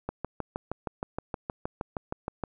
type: click train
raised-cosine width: 1 ms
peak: -17 dBFS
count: 16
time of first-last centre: 0.09-2.437 s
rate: 6.39 Hz
effects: none